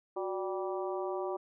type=harmonic tone with a mistuned harmonic; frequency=194.2 Hz; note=G3; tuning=16 cents flat; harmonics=2 / 3 / 4 / 5 / 6; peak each=-35 / -39 / -41 / -43 / -45 dBFS; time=0.16-1.37 s; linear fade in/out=10 ms; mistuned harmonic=2; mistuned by=-91 cents; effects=none